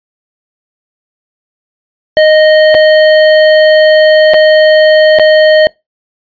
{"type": "tone with dropouts", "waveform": "square", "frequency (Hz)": 620, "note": "D#5", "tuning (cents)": -6, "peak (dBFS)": -3, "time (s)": [2.17, 5.67], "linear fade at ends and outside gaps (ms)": 0, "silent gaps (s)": [[2.744, 2.749], [4.336, 4.342], [5.187, 5.196]], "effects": ["noise-tail reverb RT60 0.2 s tail -24 dB re dry", "resampled to 11025 Hz"]}